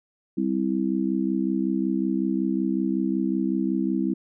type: chord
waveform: sine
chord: C major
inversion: second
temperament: just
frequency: 196.22 / 261.6 / 327 Hz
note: G3 / C4 / E4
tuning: +2 / 0 / -14 cents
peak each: -26 dBFS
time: 0.37-4.14 s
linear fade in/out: 10 ms
effects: none